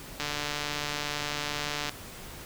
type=click train; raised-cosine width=0.2 ms; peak=-14 dBFS; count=250; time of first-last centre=0.2-1.894 s; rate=147 Hz; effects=pink hiss -44 dBFS RMS until 2.45 s